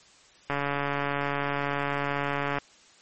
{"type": "click train", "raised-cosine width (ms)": 0.5, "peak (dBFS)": -13, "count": 297, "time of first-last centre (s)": [0.5, 2.585], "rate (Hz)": 142, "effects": ["white hiss -56 dBFS RMS until 3.01 s", "MP3 32 kbps"]}